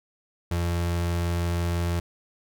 35% pulse tone, 86 Hz, F2, 26 cents flat, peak -22 dBFS, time 0.51-2 s, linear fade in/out 5 ms, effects none

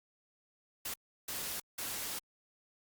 white noise bursts at uneven times, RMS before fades -39 dBFS, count 3, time 0.85-0.94 / 1.28-1.6 / 1.78-2.19 s, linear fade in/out 5 ms, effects Opus 48 kbps

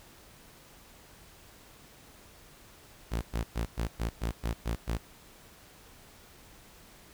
sawtooth tone bursts, 56.6 Hz, A1, 50 cents sharp, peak -25 dBFS, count 9, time 3.11-4.98 s, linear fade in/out 20 ms, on 110 ms, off 110 ms, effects pink hiss -55 dBFS RMS until 7.13 s

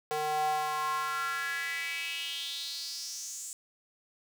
square tone with high-pass filter sweep, 152.4 Hz, D#3, 36 cents flat, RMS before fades -34 dBFS, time 0.11-3.53 s, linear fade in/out 0 ms, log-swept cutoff 580 to 7700 Hz, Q 5, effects none

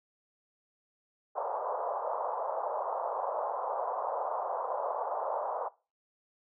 pink band-pass noise, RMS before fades -34 dBFS, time 1.35-5.69 s, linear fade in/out 20 ms, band 520 to 1100 Hz, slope 48 dB/octave, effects noise-tail reverb RT60 0.3 s tail -20 dB re dry

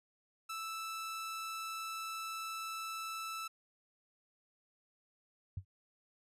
sawtooth tone, 1318.5 Hz, E6, in tune, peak -36 dBFS, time 0.49-3.48 s, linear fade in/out 10 ms
sine tone with exponential decay, 94.7 Hz, F#2, 41 cents sharp, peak -34 dBFS, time 5.57-5.65 s, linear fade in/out 5 ms, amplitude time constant 16 ms
effects resampled to 32000 Hz

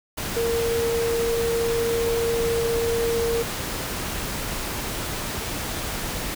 sine tone in noise, 463.5 Hz, A#4, 10 cents flat, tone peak -21 dBFS, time 0.36-3.43 s, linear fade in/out 10 ms, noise pink, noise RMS -29 dBFS, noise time 0.17-6.35 s, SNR +5 dB, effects none

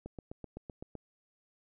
click train, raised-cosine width 2 ms, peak -29 dBFS, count 8, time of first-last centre 0.06-0.953 s, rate 7.84 Hz, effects none

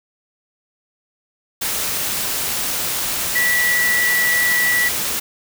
sine tone in noise, 1952 Hz, B6, 21 cents flat, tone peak -15 dBFS, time 3.35-4.89 s, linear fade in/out 10 ms, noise white, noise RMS -22 dBFS, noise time 1.61-5.2 s, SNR +4 dB, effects none

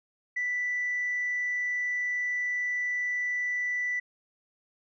sine tone, 1975.5 Hz, B6, in tune, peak -26 dBFS, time 0.36-4 s, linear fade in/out 10 ms, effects tanh soft clip ceiling -23 dBFS

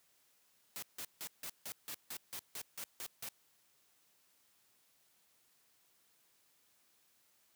white noise bursts, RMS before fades -44 dBFS, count 12, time 0.76-3.288 s, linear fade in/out 0 ms, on 64 ms, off 160 ms, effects white hiss -72 dBFS RMS until 7.55 s + high-pass 80 Hz 12 dB/octave

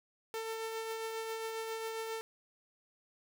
sawtooth tone with tremolo, 447.4 Hz, A4, 29 cents sharp, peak -32 dBFS, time 0.34-2.21 s, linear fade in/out 0 ms, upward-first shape triangle, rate 7.4 Hz, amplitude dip 35%, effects none

